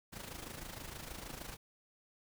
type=noise with amplitude modulation; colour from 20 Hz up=pink; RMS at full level=-44 dBFS; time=0.12-1.57 s; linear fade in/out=20 ms; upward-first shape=sine; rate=26.4 Hz; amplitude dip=65%; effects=none